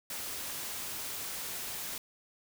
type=noise; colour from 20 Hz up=white; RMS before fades=-39 dBFS; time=0.1-1.98 s; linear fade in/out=2 ms; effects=none